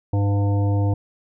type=harmonic tone with a mistuned harmonic; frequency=100.9 Hz; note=G#2; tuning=49 cents flat; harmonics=1 / 3 / 5 / 7 / 9; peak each=-17 / -27 / -31 / -34 / -36 dBFS; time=0.13-0.94 s; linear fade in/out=5 ms; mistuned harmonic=9; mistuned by=-17 cents; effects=none